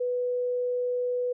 sine tone, 493.9 Hz, B4, in tune, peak -25 dBFS, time 0-1.33 s, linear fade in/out 10 ms, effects none

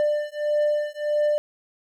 triangle beating tone pair, 594 / 595.6 Hz, D5 / D5, +20 / +24 cents, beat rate 1.6 Hz, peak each -22 dBFS, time 0-1.38 s, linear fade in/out 0 ms, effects none

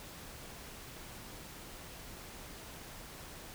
silence, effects pink hiss -49 dBFS RMS until 3.54 s

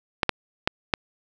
clicks, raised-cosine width 0.3 ms, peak -3 dBFS, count 4, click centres 0.232 / 0.293 / 0.675 / 0.938 s, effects none

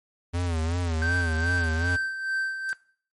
square tone with vibrato, 84.1 Hz, E2, 35 cents sharp, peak -25 dBFS, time 0.33-1.97 s, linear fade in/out 20 ms, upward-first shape sine, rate 2.7 Hz, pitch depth 100 cents each way
triangle tone with tremolo, 1557 Hz, G6, 12 cents flat, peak -22 dBFS, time 1.02-2.73 s, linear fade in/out 0 ms, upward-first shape sine, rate 2.4 Hz, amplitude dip 60%
violet noise with exponential decay, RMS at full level -31 dBFS, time 2.69-2.77 s, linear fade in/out 1 ms, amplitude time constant 17 ms
effects noise-tail reverb RT60 0.5 s tail -22 dB re dry + MP3 48 kbps

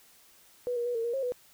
sine tone with pitch steps, 491.1 / 475.8 / 486.4 / 457 / 472.5 / 538 / 494.1 Hz, B4 / A#4 / B4 / A#4 / A#4 / C5 / B4, -10 / +35 / -26 / -34 / +23 / +48 / +1 cents, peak -28 dBFS, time 0.67-1.321 s, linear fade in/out 0 ms, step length 93 ms, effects white hiss -59 dBFS RMS until 1.53 s

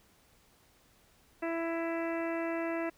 harmonic tone, 332 Hz, E4, 12 cents sharp, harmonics 1 / 2 / 3 / 4 / 5 / 6 / 7 / 8, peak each -34 / -36 / -44 / -45 / -45 / -44 / -50 / -48 dBFS, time 1.42-2.9 s, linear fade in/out 10 ms, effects pink hiss -65 dBFS RMS until 2.97 s

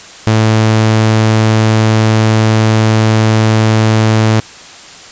sawtooth tone, 110 Hz, A2, in tune, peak -3 dBFS, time 0.27-4.4 s, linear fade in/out 0 ms, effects white hiss -33 dBFS RMS until 5.11 s + resampled to 16000 Hz

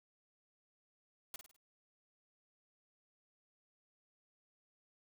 white noise with echo, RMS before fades -45 dBFS, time 1.34-1.36 s, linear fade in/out 2 ms, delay 51 ms, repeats 4, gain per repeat -7 dB, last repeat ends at 1.564 s, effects none

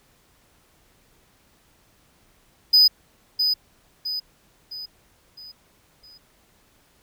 triangle tone with echo, 4989 Hz, D#8, 4 cents sharp, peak -10 dBFS, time 2.73-2.88 s, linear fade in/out 10 ms, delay 660 ms, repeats 5, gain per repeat -7 dB, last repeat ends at 6.18 s, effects pink hiss -60 dBFS RMS until 7.02 s

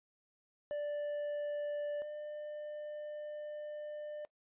triangle tone pair in turn, 587 / 598.3 Hz, D5 / D5, -1 / +32 cents, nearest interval unison, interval 33 cents, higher second, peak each -33 / -39 dBFS, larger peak first, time 0.71-2.02 / 2.02-4.25 s, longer second, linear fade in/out 0 ms, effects noise-tail reverb RT60 0.1 s tail -20 dB re dry + resampled to 8000 Hz

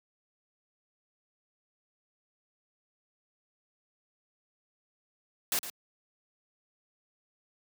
white noise with echo, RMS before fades -29 dBFS, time 5.52-5.59 s, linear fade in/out 2 ms, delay 110 ms, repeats 1, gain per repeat -11 dB, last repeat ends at 5.7 s, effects high-pass 150 Hz 12 dB/octave

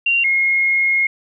sine tone pair in turn, 2764 / 2152 Hz, F7 / C7, -19 / +48 cents, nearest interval major third, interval 433 cents, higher first, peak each -13 dBFS, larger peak neither, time 0.06-0.24 / 0.24-1.07 s, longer second, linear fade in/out 5 ms, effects none

